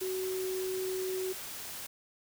sine tone in noise, 374.1 Hz, F#4, 19 cents sharp, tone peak -32 dBFS, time 0.01-1.33 s, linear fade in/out 10 ms, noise white, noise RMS -42 dBFS, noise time 0-1.87 s, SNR +7 dB, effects none

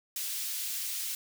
white high-pass noise, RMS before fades -35 dBFS, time 0.16-1.15 s, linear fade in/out 2 ms, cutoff 2700 Hz, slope 12 dB/octave, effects none

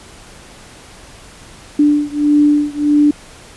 sine beating tone pair, 293.7 / 295.3 Hz, D4 / D4, 0 / +10 cents, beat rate 1.6 Hz, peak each -12 / -13 dBFS, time 1.79-3.11 s, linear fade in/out 5 ms, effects pink hiss -39 dBFS RMS until 3.56 s + resampled to 24000 Hz

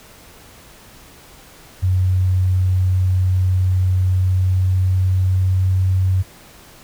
sine tone with pitch glide, 92.5 to 93.57 Hz, F#2 to F#2, 0 to +20 cents, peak -13 dBFS, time 1.82-6.23 s, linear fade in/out 20 ms, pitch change +20 cents, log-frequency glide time 3.99-5.89 s, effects pink hiss -44 dBFS RMS until 6.83 s

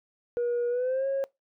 sine tone with pitch glide, 480 to 545 Hz, B4 to C#5, -49 to -29 cents, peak -23 dBFS, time 0.37-1.24 s, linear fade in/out 0 ms, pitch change +220 cents, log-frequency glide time 0.69-1.07 s, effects noise-tail reverb RT60 0.2 s tail -25 dB re dry + tanh soft clip ceiling -23 dBFS

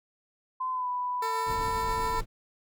sine tone with pitch glide, 1026 to 991.1 Hz, C6 to B5, -34 to +6 cents, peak -28 dBFS, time 0.6-2.2 s, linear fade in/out 10 ms, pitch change -60 cents, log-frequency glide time 0.71-0.88 s
15% pulse tone with tremolo, 448.3 Hz, A4, 32 cents sharp, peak -25 dBFS, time 1.22-2.21 s, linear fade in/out 5 ms, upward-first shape triangle, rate 7.5 Hz, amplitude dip 25%
brown noise, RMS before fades -36 dBFS, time 1.45-2.26 s, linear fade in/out 50 ms
effects none

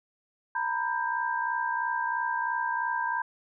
sine tone cluster, 924 / 987 / 1585 Hz, A#5 / B5 / G6, -16 / -1 / +19 cents, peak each -31 dBFS, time 0.55-3.22 s, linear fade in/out 5 ms, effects none

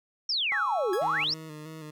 sine exponential two-way sweep, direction down then up, 5660 to 348.6 to 5660 Hz, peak -25 dBFS, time 0.29-1.34 s, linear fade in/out 5 ms, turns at 0.93 s
triangle chord, C# minor, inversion second, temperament equal with one note detuned, 830.6 / 1112.6 / 1318.5 Hz, G#5 / C#6 / E6, 0 / +6 / 0 cents, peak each -35 dBFS, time 0.52-1.24 s, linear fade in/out 0 ms
sawtooth tone with exponential decay, 1661.2 Hz, G#6, in tune, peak -30 dBFS, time 0.93-1.16 s, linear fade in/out 2 ms, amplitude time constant 48 ms
20% pulse tone with vibrato, 155.56 Hz, D#3, in tune, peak -35 dBFS, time 1.01-1.91 s, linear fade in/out 10 ms, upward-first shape square, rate 3.1 Hz, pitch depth 36 cents each way
effects none

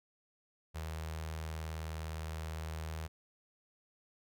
sawtooth tone with notch filter, 79.4 Hz, D#2, 36 cents sharp, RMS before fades -41 dBFS, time 0.74-3.08 s, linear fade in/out 20 ms, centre 270 Hz, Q 0.9, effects none

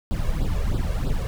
brown noise with flanger, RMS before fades -23 dBFS, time 0.11-1.27 s, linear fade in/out 0 ms, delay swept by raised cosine 0.23 to 1.83 ms, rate 3.1 Hz, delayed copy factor +0.9, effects none

